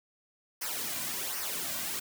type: noise with flanger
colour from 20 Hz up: white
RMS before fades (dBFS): -35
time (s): 0.61-2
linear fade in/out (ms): 10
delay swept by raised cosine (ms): 0.26 to 2.36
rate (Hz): 1.3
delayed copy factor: -0.65
effects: none